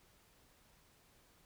silence, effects pink hiss -68 dBFS RMS until 1.45 s

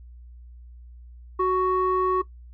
square tone with low-pass filter, 370.9 Hz, F#4, 4 cents sharp, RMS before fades -22 dBFS, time 1.39-2.22 s, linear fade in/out 10 ms, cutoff 990 Hz, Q 7.4, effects noise-tail reverb RT60 0.1 s tail -17 dB re dry + added 60 Hz sine -42 dBFS peak until 2.53 s

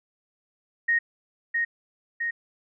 sine tone with echo, 1864.7 Hz, A#6, in tune, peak -19 dBFS, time 0.88-0.99 s, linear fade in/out 10 ms, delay 660 ms, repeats 2, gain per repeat -3 dB, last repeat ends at 2.31 s, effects none

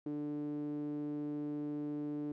sawtooth tone with band-pass filter, 147.6 Hz, D3, 9 cents sharp, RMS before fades -39 dBFS, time 0.06-2.32 s, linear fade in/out 2 ms, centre 330 Hz, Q 8.3, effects none

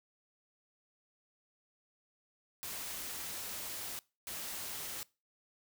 white noise bursts at uneven times, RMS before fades -42 dBFS, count 2, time 2.63-3.99 / 4.27-5.03 s, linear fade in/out 0 ms, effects noise-tail reverb RT60 0.3 s tail -23 dB re dry

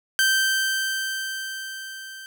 sawtooth tone with level ramp, 1559 Hz, G6, 10 cents flat, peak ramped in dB -13 to -34 dBFS, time 0.19-2.26 s, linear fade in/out 0 ms, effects none

